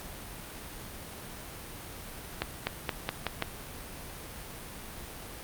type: accelerating click train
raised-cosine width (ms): 0.3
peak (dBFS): -12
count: 6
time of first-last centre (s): 2.42-3.424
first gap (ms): 250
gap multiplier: 0.89
effects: pink hiss -43 dBFS RMS until 5.43 s + Opus 48 kbps